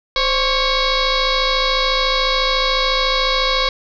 sine tone with frequency modulation, 1671 Hz, G#6, 10 cents sharp, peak -14 dBFS, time 0.16-3.69 s, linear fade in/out 2 ms, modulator 548 Hz, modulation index 5.4, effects none

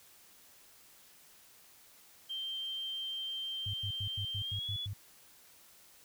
sine tone with pitch glide, 3147 to 3412 Hz, G7 to G#7, +6 to +46 cents, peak -36 dBFS, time 2.29-4.87 s, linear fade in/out 20 ms, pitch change +140 cents, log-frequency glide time 4.4-4.72 s
sine tone bursts, 100.9 Hz, G#2, 49 cents flat, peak -36 dBFS, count 8, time 3.66-4.935 s, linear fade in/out 5 ms, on 78 ms, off 93 ms
effects white hiss -60 dBFS RMS until 6.04 s

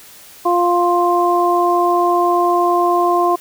harmonic tone, 350.3 Hz, F4, 5 cents sharp, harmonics 1 / 2 / 3, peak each -16 / -16 / -16 dBFS, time 0.45-3.36 s, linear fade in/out 10 ms, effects white hiss -41 dBFS RMS until 3.4 s

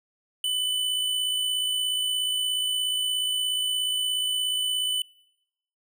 square tone with amplitude modulation, 3000 Hz, F#7, 23 cents sharp, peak -23 dBFS, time 0.44-5.02 s, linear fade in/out 2 ms, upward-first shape sine, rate 56.9 Hz, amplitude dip 35%, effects noise-tail reverb RT60 0.9 s tail -26 dB re dry

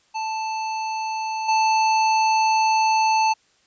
square tone with level steps, 880 Hz, A5, in tune, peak -25 / -17 dBFS, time 0.14-3.34 s, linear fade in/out 20 ms, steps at 1.48 s, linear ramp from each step 10 ms, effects white hiss -61 dBFS RMS until 3.66 s + resampled to 16000 Hz

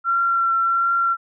sine tone with vibrato, 1363 Hz, F6, 43 cents flat, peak -16 dBFS, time 0.04-1.17 s, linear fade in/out 50 ms, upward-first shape triangle, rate 1.4 Hz, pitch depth 17 cents each way, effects none

